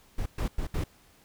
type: noise bursts at uneven times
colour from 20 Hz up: brown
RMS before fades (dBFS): -29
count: 4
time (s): 0.18-0.26 / 0.38-0.48 / 0.58-0.67 / 0.74-0.84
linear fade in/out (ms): 5
effects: pink hiss -60 dBFS RMS until 1.24 s